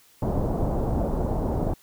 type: low-pass noise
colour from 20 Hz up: pink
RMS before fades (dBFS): -25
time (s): 0.22-1.74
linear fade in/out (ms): 5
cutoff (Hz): 790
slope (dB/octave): 24
effects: white hiss -57 dBFS RMS until 1.82 s